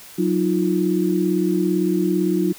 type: tone cluster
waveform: sine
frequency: 184.8 / 312.1 / 349.9 Hz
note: F#3 / D#4 / F4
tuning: -2 / +5 / +3 cents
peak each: -21 dBFS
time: 0.18-2.53 s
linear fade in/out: 10 ms
effects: white hiss -42 dBFS RMS until 2.58 s